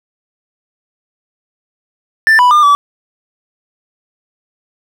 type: tone with pitch steps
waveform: triangle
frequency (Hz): 1774 / 988 / 1204 / 1150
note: A6 / B5 / D6 / D6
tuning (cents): +14 / 0 / +43 / -37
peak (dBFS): -3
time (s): 2.27-2.75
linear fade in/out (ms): 0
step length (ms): 120
effects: none